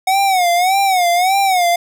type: tone with vibrato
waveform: square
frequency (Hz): 740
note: F#5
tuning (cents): 0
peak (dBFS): -12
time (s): 0.07-1.76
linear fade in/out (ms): 5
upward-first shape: sine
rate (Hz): 1.7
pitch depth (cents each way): 120
effects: none